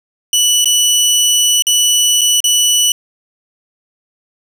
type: tone with dropouts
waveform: 20% pulse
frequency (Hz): 2960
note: F#7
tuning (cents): 0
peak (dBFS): -4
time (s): 0.33-2.92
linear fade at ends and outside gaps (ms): 2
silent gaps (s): 0.645-0.656 / 1.623-1.668 / 2.211-2.215 / 2.404-2.441
effects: none